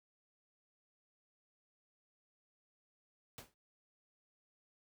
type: noise with exponential decay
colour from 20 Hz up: pink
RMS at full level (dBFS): -45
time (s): 3.38-3.54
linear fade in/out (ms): 0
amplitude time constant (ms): 34
effects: high-pass 60 Hz 12 dB/octave